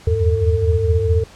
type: tone cluster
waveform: sine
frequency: 79.7 / 84.4 / 98.8 / 448.4 Hz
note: D#2 / E2 / G2 / A4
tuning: +42 / +41 / +14 / +33 cents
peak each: -19 dBFS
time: 0.07-1.24 s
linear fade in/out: 5 ms
effects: pink hiss -44 dBFS RMS until 1.35 s + low-pass 8000 Hz 12 dB/octave